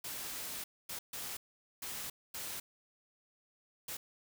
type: noise bursts at uneven times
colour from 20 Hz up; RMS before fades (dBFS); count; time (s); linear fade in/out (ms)
white; -42; 6; 0.04-0.64 / 0.89-0.99 / 1.13-1.37 / 1.82-2.1 / 2.34-2.6 / 3.88-3.97; 5
effects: none